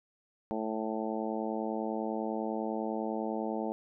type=harmonic tone; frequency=110 Hz; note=A2; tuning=in tune; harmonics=2 / 3 / 4 / 5 / 6 / 7 / 8; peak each=-36 / -38 / -39 / -40 / -41 / -41 / -42 dBFS; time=0.51-3.72 s; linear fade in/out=0 ms; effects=none